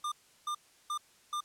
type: tone bursts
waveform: square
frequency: 1200 Hz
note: D6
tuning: 37 cents sharp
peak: -33 dBFS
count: 4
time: 0.04-1.406 s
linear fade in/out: 5 ms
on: 79 ms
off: 350 ms
effects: white hiss -63 dBFS RMS until 1.44 s + low-pass 10000 Hz 12 dB/octave